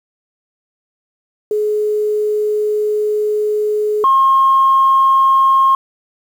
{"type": "tone pair in turn", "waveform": "sine", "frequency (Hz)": [422.5, 1073], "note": ["G#4", "C6"], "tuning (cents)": [30, 43], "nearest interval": "octave + major third", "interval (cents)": 1613, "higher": "second", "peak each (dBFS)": [-13, -7], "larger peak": "second", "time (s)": [[1.51, 4.04], [4.04, 5.75]], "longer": "first", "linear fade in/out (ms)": 2, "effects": ["tanh soft clip ceiling -3 dBFS", "7-bit"]}